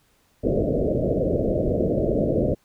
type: low-pass noise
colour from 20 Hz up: white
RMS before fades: -22 dBFS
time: 0.43-2.55 s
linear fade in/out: 20 ms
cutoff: 630 Hz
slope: 96 dB/octave
effects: pink hiss -63 dBFS RMS until 2.64 s